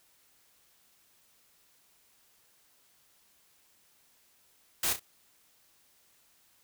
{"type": "noise with echo", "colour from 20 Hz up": "white", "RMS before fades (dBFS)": -29, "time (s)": [4.83, 4.93], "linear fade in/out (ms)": 5, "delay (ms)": 33, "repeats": 2, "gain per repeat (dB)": -9, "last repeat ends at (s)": 4.996, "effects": ["white hiss -66 dBFS RMS until 6.63 s"]}